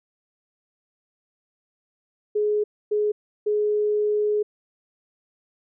sine tone bursts at uneven times, 419.9 Hz, G#4, 19 cents sharp, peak -19 dBFS, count 3, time 2.35-2.64 / 2.91-3.12 / 3.46-4.43 s, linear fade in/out 10 ms, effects none

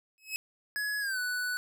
sawtooth tone with exponential growth, 2568 Hz, E7, 46 cents flat, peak -25 dBFS, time 0.18-0.36 s, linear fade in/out 0 ms, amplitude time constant 38 ms
square tone with pitch glide, 1686 to 1484.8 Hz, G#6 to F#6, +26 to +6 cents, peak -31 dBFS, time 0.76-1.57 s, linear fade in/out 0 ms, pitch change -220 cents, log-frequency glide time 1-1.19 s
effects none

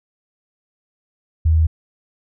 sine tone, 79.9 Hz, D#2, 47 cents sharp, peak -11 dBFS, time 1.45-1.67 s, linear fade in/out 10 ms, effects none

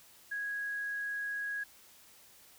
sine tone, 1656 Hz, G#6, 5 cents flat, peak -34 dBFS, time 0.31-1.64 s, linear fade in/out 10 ms, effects white hiss -59 dBFS RMS until 2.58 s

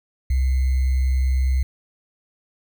sine tone with sample-and-hold, 65.1 Hz, C2, 8 cents flat, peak -16 dBFS, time 0.3-1.63 s, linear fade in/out 5 ms, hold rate 2100 Hz, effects none

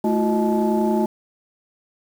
sine tone cluster, 217.3 / 333.5 / 364.5 / 624 / 863 Hz, A3 / E4 / F#4 / D#5 / A5, -21 / +20 / -26 / +5 / -34 cents, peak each -19 / -25 / -22 / -26 / -25 dBFS, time 0.04-1.06 s, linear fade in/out 5 ms, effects tanh soft clip ceiling -9 dBFS + 7-bit

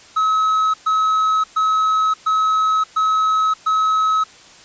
triangle tone bursts, 1284 Hz, E6, 46 cents flat, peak -12 dBFS, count 6, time 0.16-4.24 s, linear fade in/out 10 ms, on 580 ms, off 120 ms, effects white hiss -44 dBFS RMS until 4.64 s + resampled to 16000 Hz

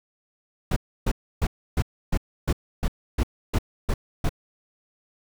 brown noise bursts, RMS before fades -21 dBFS, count 11, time 0.71-4.293 s, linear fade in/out 5 ms, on 53 ms, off 300 ms, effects none

